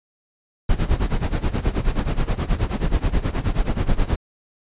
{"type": "noise with tremolo", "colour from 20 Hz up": "brown", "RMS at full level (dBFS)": -17, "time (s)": [0.69, 4.16], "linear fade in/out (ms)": 5, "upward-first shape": "sine", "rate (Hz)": 9.4, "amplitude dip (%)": 85, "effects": ["resampled to 8000 Hz"]}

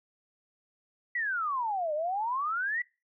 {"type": "exponential two-way sweep", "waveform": "sine", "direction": "down then up", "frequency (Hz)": [1993, 587.3, 1993], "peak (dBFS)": -28, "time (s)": [1.15, 2.82], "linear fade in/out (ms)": 5, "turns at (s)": 1.94, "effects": ["noise-tail reverb RT60 0.3 s tail -24 dB re dry"]}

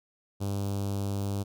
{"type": "tone with notch filter", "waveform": "sawtooth", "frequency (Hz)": 99.8, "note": "G2", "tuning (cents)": 32, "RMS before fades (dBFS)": -31, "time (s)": [0.4, 1.44], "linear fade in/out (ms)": 20, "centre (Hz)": 1900, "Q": 0.53, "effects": []}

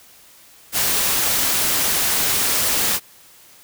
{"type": "noise", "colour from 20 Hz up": "white", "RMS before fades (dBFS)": -19, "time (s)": [0.72, 3], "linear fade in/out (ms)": 50, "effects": ["white hiss -48 dBFS RMS until 3.63 s"]}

